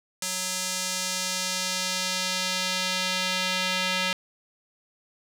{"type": "tone with band-pass filter sweep", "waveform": "square", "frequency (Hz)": 185, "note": "F#3", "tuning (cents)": 0, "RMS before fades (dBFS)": -28, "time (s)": [0.22, 4.13], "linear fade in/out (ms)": 2, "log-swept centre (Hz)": [7300, 3200], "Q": 1.2, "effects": ["8-bit"]}